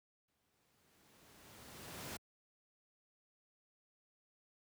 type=noise with exponential growth; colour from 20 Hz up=pink; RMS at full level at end=-44 dBFS; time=0.28-2.17 s; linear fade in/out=5 ms; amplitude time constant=410 ms; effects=high-pass 80 Hz 12 dB/octave